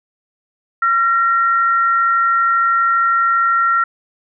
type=tone pair together; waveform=sine; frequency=1366.3 / 1864.7 Hz; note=F6 / A#6; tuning=-38 / 0 cents; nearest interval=perfect fourth; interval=538 cents; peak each=-12 / -21 dBFS; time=0.82-3.84 s; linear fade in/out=5 ms; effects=none